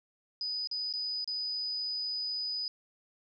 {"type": "tone with dropouts", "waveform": "sine", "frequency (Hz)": 4978, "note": "D#8", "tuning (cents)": 0, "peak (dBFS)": -32, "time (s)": [0.41, 2.68], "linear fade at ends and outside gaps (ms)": 1, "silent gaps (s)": [[0.673, 0.713], [0.927, 0.937], [1.244, 1.276]], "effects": []}